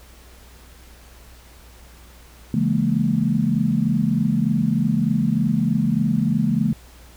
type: chord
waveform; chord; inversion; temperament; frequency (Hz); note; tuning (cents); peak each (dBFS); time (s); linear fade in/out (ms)
sine; A# half-diminished seventh; first; just; 139.85 / 167.82 / 209.8 / 233.1; C#3 / E3 / G#3 / A#3; +16 / +31 / +18 / 0; -24 / -23 / -21 / -22; 2.54-6.73; 2
effects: added 60 Hz sine -45 dBFS peak until 7.16 s + pink hiss -49 dBFS RMS until 7.16 s